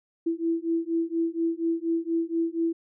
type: beating tone pair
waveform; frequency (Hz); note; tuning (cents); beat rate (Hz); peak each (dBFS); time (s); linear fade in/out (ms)
sine; 329.6 / 333.8; E4 / E4; 0 / +22; 4.2; -27; 0.26-2.73; 10
effects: none